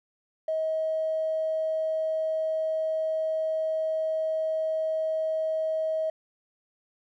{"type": "tone", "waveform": "triangle", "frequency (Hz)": 635, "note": "D#5", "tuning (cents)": 35, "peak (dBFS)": -21, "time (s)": [0.48, 6.1], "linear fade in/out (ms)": 5, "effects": ["tanh soft clip ceiling -23 dBFS"]}